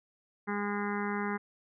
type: harmonic tone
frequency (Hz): 204.4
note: G#3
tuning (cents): -27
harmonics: 1 / 2 / 4 / 5 / 6 / 7 / 8 / 9 / 10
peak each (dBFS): -34 / -37 / -40 / -41 / -42 / -42 / -43 / -44 / -44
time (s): 0.47-1.38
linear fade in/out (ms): 20
effects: none